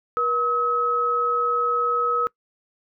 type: tone pair together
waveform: sine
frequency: 480 / 1281.4 Hz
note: B4 / E6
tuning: -49 / -49 cents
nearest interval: octave + perfect fourth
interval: 1700 cents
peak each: -26 / -20 dBFS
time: 0.17-2.27 s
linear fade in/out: 0 ms
effects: noise-tail reverb RT60 0.1 s tail -23 dB re dry